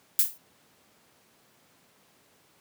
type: noise with exponential decay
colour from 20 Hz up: violet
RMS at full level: -17 dBFS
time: 0.19-0.38 s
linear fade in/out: 1 ms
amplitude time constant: 40 ms
effects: pink hiss -62 dBFS RMS until 2.6 s + high-pass 150 Hz 12 dB/octave